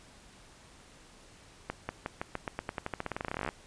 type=accelerating click train; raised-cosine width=0.5 ms; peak=-18 dBFS; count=28; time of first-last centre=1.7-3.49 s; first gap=190 ms; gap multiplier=0.9; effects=pink hiss -56 dBFS RMS until 3.66 s + resampled to 22050 Hz